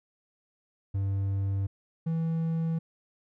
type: tone pair in turn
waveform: triangle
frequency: 98 / 163.49 Hz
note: G2 / E3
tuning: 0 / -14 cents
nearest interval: major sixth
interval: 886 cents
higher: second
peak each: -24 dBFS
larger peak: neither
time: 0.94-1.67 / 2.06-2.79 s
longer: neither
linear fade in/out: 10 ms
effects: none